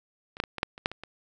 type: clicks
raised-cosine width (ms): 0.3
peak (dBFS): -26 / -9 / -17 / -19 / -8 / -27 / -8 / -22 / -24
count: 9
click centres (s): 0.369 / 0.401 / 0.438 / 0.583 / 0.631 / 0.779 / 0.859 / 0.916 / 1.036
effects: none